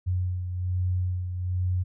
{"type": "beating tone pair", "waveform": "sine", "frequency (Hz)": [90.7, 91.9], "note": ["F#2", "F#2"], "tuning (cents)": [-34, -11], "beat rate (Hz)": 1.2, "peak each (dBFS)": [-25, -34], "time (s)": [0.06, 1.84], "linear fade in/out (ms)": 20, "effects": []}